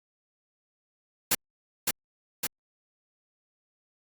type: noise with echo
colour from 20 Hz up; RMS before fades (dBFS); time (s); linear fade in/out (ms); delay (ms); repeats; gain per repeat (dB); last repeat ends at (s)
white; -23; 1.31-1.35; 5; 560; 2; -3; 2.47
effects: Opus 48 kbps